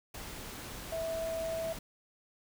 sine tone in noise, 654 Hz, E5, 14 cents flat, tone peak -33 dBFS, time 0.92-1.73 s, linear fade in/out 5 ms, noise pink, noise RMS -44 dBFS, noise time 0.14-1.79 s, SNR +8 dB, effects none

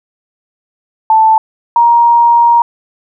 sine tone pair in turn, 881 / 941 Hz, A5 / A#5, +2 / +16 cents, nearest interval minor second, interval 114 cents, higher second, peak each -4 dBFS, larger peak neither, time 1.1-1.38 / 1.76-2.62 s, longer second, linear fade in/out 2 ms, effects none

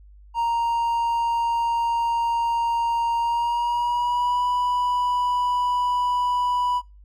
triangle tone with pitch glide, 932.3 to 984.9 Hz, A#5 to B5, 0 to -5 cents, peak -18 dBFS, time 0.34-6.82 s, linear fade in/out 50 ms, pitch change +95 cents, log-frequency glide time 3.18-4.45 s, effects noise-tail reverb RT60 0.3 s tail -25 dB re dry + added 50 Hz sine -45 dBFS peak until 7.04 s

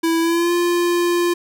square tone with pitch glide, 329.7 to 348.1 Hz, E4 to F4, 0 to -6 cents, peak -16 dBFS, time 0.03-1.34 s, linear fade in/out 10 ms, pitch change +94 cents, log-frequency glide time 0.2-0.53 s, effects none

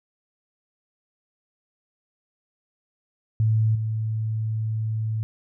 sine tone with level steps, 110 Hz, A2, in tune, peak -17 / -23 dBFS, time 3.4-5.23 s, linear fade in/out 0 ms, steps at 3.75 s, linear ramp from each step 5 ms, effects none

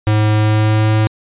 square tone with pitch glide, 107 to 108.49 Hz, A2 to A2, -48 to -24 cents, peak -11 dBFS, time 0.07-1.07 s, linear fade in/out 0 ms, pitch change +24 cents, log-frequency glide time 0.31-0.94 s, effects resampled to 8000 Hz

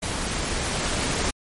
pink noise with level ramp, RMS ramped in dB -28 to -24 dBFS, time 0.02-1.31 s, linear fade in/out 10 ms, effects MP3 48 kbps

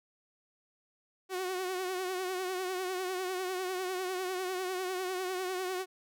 sawtooth tone with vibrato, 370 Hz, F#4, in tune, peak -29 dBFS, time 1.29-5.86 s, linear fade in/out 50 ms, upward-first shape triangle, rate 10 Hz, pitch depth 63 cents each way, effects none

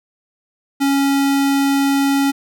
square tone, 277.2 Hz, C#4, in tune, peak -14 dBFS, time 0.8-2.32 s, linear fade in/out 20 ms, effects none

